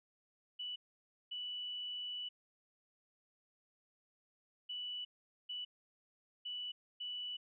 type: tone bursts at uneven times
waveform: sine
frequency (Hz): 2962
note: F#7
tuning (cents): +1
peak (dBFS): -40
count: 6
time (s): 0.59-0.76 / 1.31-2.29 / 4.69-5.05 / 5.49-5.65 / 6.45-6.72 / 7-7.37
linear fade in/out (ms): 10
effects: none